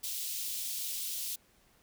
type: high-pass noise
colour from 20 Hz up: white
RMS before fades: -37 dBFS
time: 0.03-1.36 s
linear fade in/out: 10 ms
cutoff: 3000 Hz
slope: 24 dB/octave
effects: pink hiss -66 dBFS RMS until 1.82 s